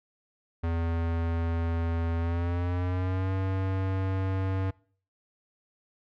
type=tone with pitch glide; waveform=square; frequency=83.4 to 95.25 Hz; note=E2 to G2; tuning=+21 to -49 cents; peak=-27 dBFS; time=0.63-4.71 s; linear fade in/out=10 ms; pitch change=+230 cents; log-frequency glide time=2.18-3.32 s; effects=noise-tail reverb RT60 0.5 s tail -24 dB re dry + low-pass 2000 Hz 12 dB/octave